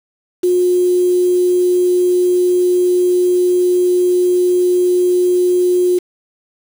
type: tone with quantisation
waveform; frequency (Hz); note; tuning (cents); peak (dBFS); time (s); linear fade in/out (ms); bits
sine; 359.5; F#4; -50; -10; 0.43-5.99; 10; 5
effects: none